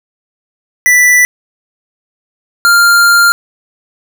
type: tone pair in turn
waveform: square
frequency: 1975.5 / 1396.9 Hz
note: B6 / F6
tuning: 0 / 0 cents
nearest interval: tritone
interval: 600 cents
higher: first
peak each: -5 dBFS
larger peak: neither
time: 0.86-1.25 / 2.65-3.32 s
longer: second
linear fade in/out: 0 ms
effects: none